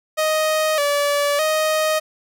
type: tone with pitch steps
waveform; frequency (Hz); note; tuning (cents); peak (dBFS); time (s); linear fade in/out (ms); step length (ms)
sawtooth; 624 / 576 / 624; D#5 / D5 / D#5; +5 / -34 / +5; -13; 0.17-2; 20; 610
effects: none